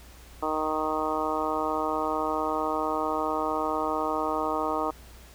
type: harmonic tone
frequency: 155.56 Hz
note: D#3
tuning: in tune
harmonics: 2 / 3 / 4 / 5 / 6 / 7 / 8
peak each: -33 / -33 / -33 / -33 / -33 / -33 / -33 dBFS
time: 0.42-4.91 s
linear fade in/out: 10 ms
effects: added 60 Hz sine -48 dBFS peak until 5.34 s + pink hiss -52 dBFS RMS until 5.34 s